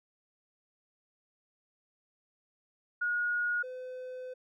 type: tone pair in turn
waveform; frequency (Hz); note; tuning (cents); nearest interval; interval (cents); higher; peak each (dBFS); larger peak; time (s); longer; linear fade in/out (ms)
sine / triangle; 1443 / 508.4; F#6 / C5; -44 / -50; octave + tritone; 1806; first; -28 / -37; first; 3.01-3.63 / 3.63-4.34; second; 10
effects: none